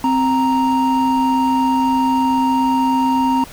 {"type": "tone pair together", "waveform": "triangle", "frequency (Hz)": [261.6, 932.3], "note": ["C4", "A#5"], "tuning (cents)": [0, 0], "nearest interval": "octave + minor seventh", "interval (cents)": 2200, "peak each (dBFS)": -14, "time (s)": [0.04, 3.44], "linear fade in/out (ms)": 2, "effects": ["pink hiss -38 dBFS RMS until 3.52 s"]}